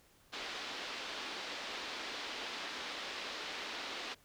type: band-pass noise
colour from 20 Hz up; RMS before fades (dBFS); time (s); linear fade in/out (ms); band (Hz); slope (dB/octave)
white; -43; 0.32-4.15; 20; 240 to 4400; 24
effects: pink hiss -66 dBFS RMS until 4.24 s

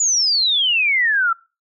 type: exponential sweep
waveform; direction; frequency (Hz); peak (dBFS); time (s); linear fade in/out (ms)
sine; down; 7030 to 1318.5; -14; 0-1.33; 5
effects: noise-tail reverb RT60 0.3 s tail -23 dB re dry

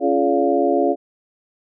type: tone cluster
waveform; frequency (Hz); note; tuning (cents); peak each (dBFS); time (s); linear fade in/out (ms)
sine; 277 / 344.5 / 421.8 / 572 / 698; C#4 / F4 / G#4 / D5 / F5; -1 / -24 / +27 / -46 / -1; -21; 0-0.96; 50
effects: none

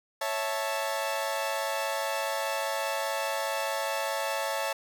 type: chord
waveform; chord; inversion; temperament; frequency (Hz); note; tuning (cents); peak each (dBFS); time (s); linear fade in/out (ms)
sawtooth; A major; first; equal; 554.4 / 659.3 / 880; C#5 / E5 / A5; 0 / 0 / 0; -29 / -30 / -29; 0.21-4.73; 5
effects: none

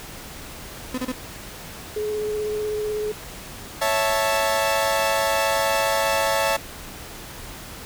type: tone bursts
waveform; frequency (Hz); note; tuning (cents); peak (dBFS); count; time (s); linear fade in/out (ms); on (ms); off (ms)
35% pulse; 254.2; C4; -50; -22; 3; 0.94-1.12; 5; 40; 30
type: tone with vibrato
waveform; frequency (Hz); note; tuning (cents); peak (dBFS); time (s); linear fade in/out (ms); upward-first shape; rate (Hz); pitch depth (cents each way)
sine; 424.2; G#4; +37; -23; 1.96-3.12; 5; sine; 16; 14
type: chord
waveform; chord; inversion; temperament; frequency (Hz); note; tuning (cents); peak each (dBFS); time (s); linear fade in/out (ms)
sawtooth; A major; first; equal; 554.4 / 659.3 / 880; C#5 / E5 / A5; 0 / 0 / 0; -20; 3.81-6.57; 10
effects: pink hiss -38 dBFS RMS until 7.85 s

